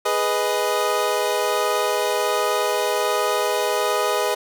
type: chord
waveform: 25% pulse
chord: G# minor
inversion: none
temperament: equal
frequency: 415.3 / 493.9 / 622.3 Hz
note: G#4 / B4 / D#5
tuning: 0 / 0 / 0 cents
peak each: -20 dBFS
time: 0.05-4.35 s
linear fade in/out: 10 ms
effects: none